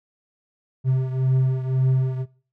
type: beating tone pair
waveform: triangle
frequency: 130.1 / 132 Hz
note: C3 / C3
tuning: -9 / +16 cents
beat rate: 1.9 Hz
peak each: -17 / -22 dBFS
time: 0.84-2.26 s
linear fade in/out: 50 ms
effects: noise-tail reverb RT60 0.4 s tail -20 dB re dry